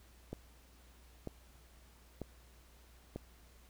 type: click train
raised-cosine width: 2 ms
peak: -27 dBFS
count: 4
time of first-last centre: 0.33-3.16 s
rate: 1.06 Hz
effects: added 60 Hz sine -60 dBFS peak until 3.69 s + pink hiss -65 dBFS RMS until 3.69 s